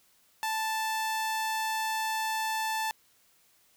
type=tone; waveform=sawtooth; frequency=880 Hz; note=A5; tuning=in tune; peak=-25 dBFS; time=0.43-2.91 s; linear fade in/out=0 ms; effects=white hiss -65 dBFS RMS until 3.76 s